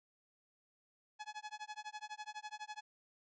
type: tone with tremolo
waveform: sawtooth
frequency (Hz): 848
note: G#5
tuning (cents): +36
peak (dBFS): -38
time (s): 1.19-2.81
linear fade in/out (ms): 20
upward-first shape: sine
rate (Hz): 12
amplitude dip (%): 100
effects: resampled to 16000 Hz